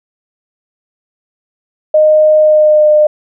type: tone with pitch glide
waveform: sine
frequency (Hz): 616 to 605.1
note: D#5 to D#5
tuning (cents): -17 to -48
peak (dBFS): -4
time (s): 1.94-3.07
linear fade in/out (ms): 5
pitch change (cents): -31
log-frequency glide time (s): 2.39-2.91
effects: none